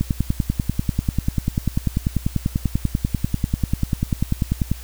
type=click train; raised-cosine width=5 ms; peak=-6 dBFS; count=49; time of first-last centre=0.01-4.716 s; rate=10.2 Hz; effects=added 60 Hz sine -34 dBFS peak until 4.83 s + white hiss -42 dBFS RMS until 4.83 s